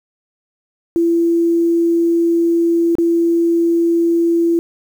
sine tone with dropouts, 337.2 Hz, E4, 39 cents sharp, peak -11 dBFS, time 0.96-4.59 s, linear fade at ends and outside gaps 0 ms, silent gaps 2.953-2.984 s, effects 7-bit

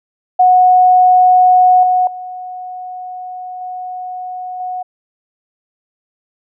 sine tone with level steps, 733 Hz, F#5, 16 cents flat, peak -5 / -9 / -24 / -22 / -19 dBFS, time 0.39-4.83 s, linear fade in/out 10 ms, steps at 1.83 / 2.07 / 3.61 / 4.6 s, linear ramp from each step 2 ms, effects none

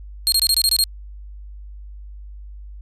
sawtooth tone bursts, 4244 Hz, C8, 24 cents sharp, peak -11 dBFS, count 8, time 0.27-0.839 s, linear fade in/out 0 ms, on 51 ms, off 23 ms, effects added 50 Hz sine -34 dBFS peak until 2.81 s + resampled to 32000 Hz

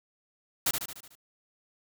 white noise with echo, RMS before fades -26 dBFS, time 0.66-0.71 s, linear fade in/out 5 ms, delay 74 ms, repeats 6, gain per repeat -5 dB, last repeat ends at 1.154 s, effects none

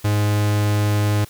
45% pulse tone, 104.1 Hz, G#2, 5 cents sharp, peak -16 dBFS, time 0.04-1.25 s, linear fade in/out 10 ms, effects white hiss -46 dBFS RMS until 1.29 s

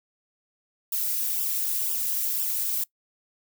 violet noise with flanger, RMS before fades -27 dBFS, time 0.92-2.84 s, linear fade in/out 5 ms, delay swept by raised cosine 0.47 to 2.97 ms, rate 2 Hz, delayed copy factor -0.9, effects noise-tail reverb RT60 0.1 s tail -22 dB re dry

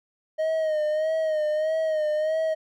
triangle tone with vibrato, 623 Hz, D#5, 2 cents sharp, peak -20 dBFS, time 0.38-2.55 s, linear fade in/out 20 ms, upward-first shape sine, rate 1.6 Hz, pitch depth 50 cents each way, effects none

